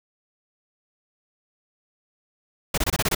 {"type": "noise bursts", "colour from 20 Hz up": "pink", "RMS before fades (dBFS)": -22, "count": 7, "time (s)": [2.74, 3.149], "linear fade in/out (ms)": 5, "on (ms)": 37, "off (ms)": 25, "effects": []}